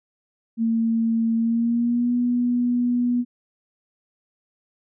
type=tone with pitch glide; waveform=sine; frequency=227.3 to 243.6 Hz; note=A#3 to B3; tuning=-43 to -24 cents; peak=-18 dBFS; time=0.57-3.25 s; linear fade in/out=50 ms; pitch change=+119 cents; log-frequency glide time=1.36-2.14 s; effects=none